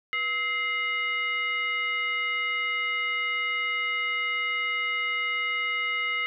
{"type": "tone with frequency modulation", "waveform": "sine", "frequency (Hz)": 2093, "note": "C7", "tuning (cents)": 0, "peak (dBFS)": -25, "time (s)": [0.13, 6.26], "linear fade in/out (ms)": 0, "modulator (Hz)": 801, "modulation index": 0.83, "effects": []}